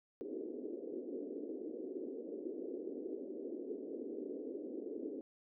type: band-pass noise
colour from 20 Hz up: white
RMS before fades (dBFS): -44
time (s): 0.21-5.21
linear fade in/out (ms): 0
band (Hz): 260 to 460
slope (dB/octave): 48
effects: none